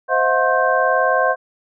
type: tone cluster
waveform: sine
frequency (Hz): 519 / 638 / 717 / 1065 / 1561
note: C5 / D#5 / F5 / C6 / G6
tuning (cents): -14 / +43 / +45 / +30 / -8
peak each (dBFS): -20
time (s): 0.08-1.36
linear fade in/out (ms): 50
effects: none